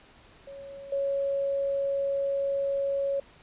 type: tone with level steps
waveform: sine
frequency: 554.4 Hz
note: C#5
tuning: in tune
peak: -40 / -25 dBFS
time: 0.47-3.2 s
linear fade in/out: 5 ms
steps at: 0.92 s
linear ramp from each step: 5 ms
effects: pink hiss -55 dBFS RMS until 3.42 s + resampled to 8000 Hz